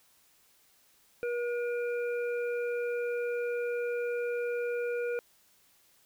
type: harmonic tone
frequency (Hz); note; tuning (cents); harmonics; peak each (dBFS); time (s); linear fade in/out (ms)
480; B4; -49; 1 / 3 / 5; -30 / -40 / -44; 1.23-5.19; 0
effects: white hiss -65 dBFS RMS until 6.05 s